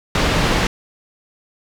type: low-pass noise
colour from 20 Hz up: pink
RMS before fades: -17 dBFS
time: 0.15-0.67 s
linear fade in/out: 2 ms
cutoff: 4500 Hz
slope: 12 dB/octave
effects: none